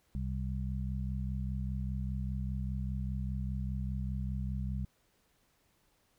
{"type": "harmonic tone", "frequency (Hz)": 65, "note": "C2", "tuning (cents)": -11, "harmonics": [1, 2, 3], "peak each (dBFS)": [-35, -38, -40], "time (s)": [0.15, 4.85], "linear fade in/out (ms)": 0, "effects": ["pink hiss -72 dBFS RMS until 6.18 s"]}